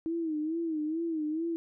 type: tone with vibrato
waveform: sine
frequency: 319 Hz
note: D#4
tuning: 43 cents sharp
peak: -29 dBFS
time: 0.06-1.56 s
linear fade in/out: 0 ms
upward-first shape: sine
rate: 2.3 Hz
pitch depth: 95 cents each way
effects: none